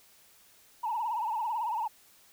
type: tone with vibrato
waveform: sine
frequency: 908 Hz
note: A#5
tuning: 46 cents flat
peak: -28 dBFS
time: 0.83-1.88 s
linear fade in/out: 10 ms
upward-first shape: triangle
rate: 18 Hz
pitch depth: 150 cents each way
effects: tanh soft clip ceiling -24 dBFS + white hiss -60 dBFS RMS until 2.32 s